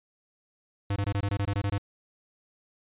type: tone bursts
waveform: square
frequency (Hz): 100.5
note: G2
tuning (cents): +44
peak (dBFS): -26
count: 11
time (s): 0.9-1.781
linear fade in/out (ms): 5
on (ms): 61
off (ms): 21
effects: resampled to 8000 Hz